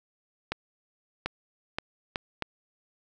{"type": "accelerating click train", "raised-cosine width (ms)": 0.3, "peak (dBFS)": -13, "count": 5, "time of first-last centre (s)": [0.52, 2.423], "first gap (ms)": 740, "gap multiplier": 0.71, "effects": []}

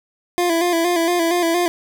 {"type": "tone with vibrato", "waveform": "25% pulse", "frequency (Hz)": 342.1, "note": "F4", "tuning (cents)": -36, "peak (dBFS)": -12, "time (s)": [0.38, 1.68], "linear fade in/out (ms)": 0, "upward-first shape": "square", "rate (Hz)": 4.3, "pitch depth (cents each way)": 51, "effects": []}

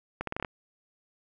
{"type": "accelerating click train", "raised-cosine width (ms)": 0.5, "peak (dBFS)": -17, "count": 7, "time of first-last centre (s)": [0.21, 0.448], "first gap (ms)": 63, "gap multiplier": 0.81, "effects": []}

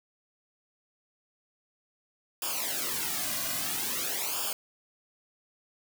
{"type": "noise with flanger", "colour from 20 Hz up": "white", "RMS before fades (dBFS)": -32, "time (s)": [2.42, 4.53], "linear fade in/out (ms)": 2, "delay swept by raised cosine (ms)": [0.49, 2.29], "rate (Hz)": 0.5, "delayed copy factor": -0.85, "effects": []}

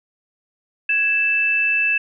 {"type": "tone pair together", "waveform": "sine", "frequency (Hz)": [1664, 2641], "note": ["G#6", "E7"], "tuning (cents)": [3, 3], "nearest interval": "minor sixth", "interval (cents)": 800, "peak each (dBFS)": [-24, -16], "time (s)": [0.89, 1.98], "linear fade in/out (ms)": 5, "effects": []}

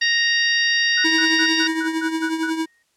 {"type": "harmonic tone", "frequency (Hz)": 932.3, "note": "A#5", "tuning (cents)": 0, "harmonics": [2, 3, 4, 5, 6], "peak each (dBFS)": [-18, -25, -25, -25, -27], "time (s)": [0.01, 1.68], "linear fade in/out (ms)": 10}
{"type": "tone bursts", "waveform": "sine", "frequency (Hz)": 1480, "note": "F#6", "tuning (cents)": 0, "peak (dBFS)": -24, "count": 8, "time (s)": [0.97, 2.504], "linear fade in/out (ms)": 10, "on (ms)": 78, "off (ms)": 130}
{"type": "tone with tremolo", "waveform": "square", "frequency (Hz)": 322.3, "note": "E4", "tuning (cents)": -39, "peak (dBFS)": -19, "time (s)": [1.04, 2.66], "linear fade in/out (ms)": 10, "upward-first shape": "triangle", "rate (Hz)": 11, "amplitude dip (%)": 65}
{"type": "tone with exponential decay", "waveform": "sine", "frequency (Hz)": 1864.7, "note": "A#6", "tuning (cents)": 0, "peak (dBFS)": -21, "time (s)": [1.49, 2.83], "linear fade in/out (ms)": 5, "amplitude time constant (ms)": 290}
{"effects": ["white hiss -66 dBFS RMS until 2.96 s", "low-pass 9000 Hz 12 dB/octave"]}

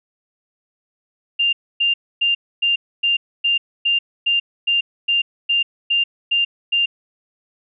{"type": "tone bursts", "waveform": "sine", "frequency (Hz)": 2794, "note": "F7", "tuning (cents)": 0, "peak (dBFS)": -14, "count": 14, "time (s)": [1.39, 6.86], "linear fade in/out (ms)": 10, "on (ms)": 140, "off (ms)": 270, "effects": []}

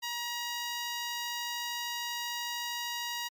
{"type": "tone", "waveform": "10% pulse", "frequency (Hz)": 953, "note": "A#5", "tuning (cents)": 38, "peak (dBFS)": -25, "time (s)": [0.02, 3.29], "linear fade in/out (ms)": 20, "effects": ["MP3 96 kbps"]}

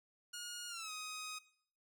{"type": "tone with pitch glide", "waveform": "10% pulse", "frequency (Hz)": [1434, 1255.6], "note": ["F6", "D#6"], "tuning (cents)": [45, 15], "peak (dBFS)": -35, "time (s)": [0.33, 1.39], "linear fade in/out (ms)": 10, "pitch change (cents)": -230, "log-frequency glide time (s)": [0.68, 0.91], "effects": ["noise-tail reverb RT60 0.6 s tail -18 dB re dry"]}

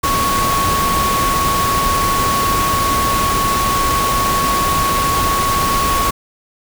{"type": "tone in noise", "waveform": "sine", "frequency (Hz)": 1108.7, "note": "C#6", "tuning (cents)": 0, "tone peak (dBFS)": -15, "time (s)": [0.03, 6.11], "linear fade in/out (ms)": 10, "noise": "pink", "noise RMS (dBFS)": -19, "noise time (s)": [0.03, 6.11], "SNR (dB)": 1, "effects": []}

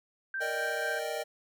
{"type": "tone with tremolo", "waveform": "sine", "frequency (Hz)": 1568, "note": "G6", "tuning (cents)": 0, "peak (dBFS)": -31, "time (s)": [0.34, 0.99], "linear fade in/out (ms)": 2, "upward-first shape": "sine", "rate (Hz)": 4.1, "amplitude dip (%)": 35}
{"type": "chord", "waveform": "square", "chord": "Eb major seventh", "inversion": "second", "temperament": "equal", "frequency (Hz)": [466.2, 587.3, 622.3, 784], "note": ["Bb4", "D5", "Eb5", "G5"], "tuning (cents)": [0, 0, 0, 0], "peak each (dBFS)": [-39, -40, -37, -40], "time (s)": [0.4, 1.24], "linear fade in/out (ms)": 20}
{"effects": []}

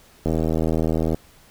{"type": "click train", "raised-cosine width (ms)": 2, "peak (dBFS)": -9, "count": 72, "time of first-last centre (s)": [0.26, 1.145], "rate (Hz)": 80.2, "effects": ["pink hiss -52 dBFS RMS until 1.5 s"]}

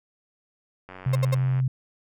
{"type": "click train", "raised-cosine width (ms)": 0.5, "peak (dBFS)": -26, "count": 67, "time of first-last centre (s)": [0.89, 1.6], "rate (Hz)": 92.9}
{"type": "tone", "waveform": "sine", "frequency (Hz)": 130, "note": "C3", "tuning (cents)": -11, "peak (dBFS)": -20, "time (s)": [1.06, 1.68], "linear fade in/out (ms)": 5}
{"type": "tone bursts", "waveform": "35% pulse", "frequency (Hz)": 530, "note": "C5", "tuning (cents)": 22, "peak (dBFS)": -23, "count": 3, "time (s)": [1.13, 1.347], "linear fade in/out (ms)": 5, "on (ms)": 25, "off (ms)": 71}
{"effects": []}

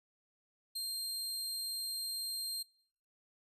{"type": "tone", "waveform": "sawtooth", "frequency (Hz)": 4186, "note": "C8", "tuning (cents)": 0, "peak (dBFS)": -34, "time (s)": [0.75, 2.63], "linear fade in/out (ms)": 10, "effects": ["noise-tail reverb RT60 0.7 s tail -25 dB re dry", "resampled to 32000 Hz"]}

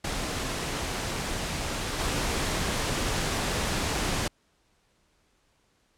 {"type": "noise with level steps", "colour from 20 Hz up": "pink", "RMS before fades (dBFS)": [-31, -28], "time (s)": [0.04, 4.28], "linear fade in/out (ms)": 5, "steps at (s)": 1.98, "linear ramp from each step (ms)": 20, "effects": ["pink hiss -68 dBFS RMS until 5.97 s", "low-pass 9000 Hz 12 dB/octave"]}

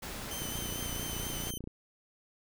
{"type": "noise", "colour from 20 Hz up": "pink", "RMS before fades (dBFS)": -41, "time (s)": [0.02, 1.51], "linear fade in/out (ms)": 10}
{"type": "tone with vibrato", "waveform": "10% pulse", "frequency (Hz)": 3071, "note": "G7", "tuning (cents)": -36, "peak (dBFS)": -31, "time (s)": [0.31, 1.58], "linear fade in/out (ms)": 2, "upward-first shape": "triangle", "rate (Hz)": 4.4, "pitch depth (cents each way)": 37}
{"type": "click train", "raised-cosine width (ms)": 3, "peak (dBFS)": -28, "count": 38, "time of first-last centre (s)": [0.42, 1.674], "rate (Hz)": 29.5}
{"effects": []}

